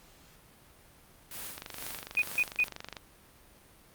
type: noise with tremolo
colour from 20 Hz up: white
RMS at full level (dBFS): -40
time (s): 1.31-2.68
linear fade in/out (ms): 2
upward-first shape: sine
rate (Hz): 2.2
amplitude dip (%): 85
type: click train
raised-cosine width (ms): 0.2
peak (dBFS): -22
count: 35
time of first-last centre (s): 1.58-2.968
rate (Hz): 24.5
type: tone bursts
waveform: sine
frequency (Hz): 2480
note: D#7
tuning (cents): -6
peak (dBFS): -23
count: 3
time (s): 2.17-2.637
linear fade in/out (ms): 2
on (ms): 49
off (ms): 160
effects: pink hiss -58 dBFS RMS until 3.94 s + Opus 48 kbps